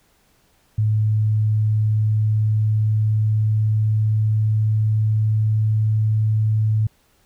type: tone with pitch glide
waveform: sine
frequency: 107.6 to 108.54 Hz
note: A2 to A2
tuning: -38 to -23 cents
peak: -15 dBFS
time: 0.78-6.87 s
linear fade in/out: 5 ms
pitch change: +15 cents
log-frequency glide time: 1.48-6.24 s
effects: pink hiss -60 dBFS RMS until 7.25 s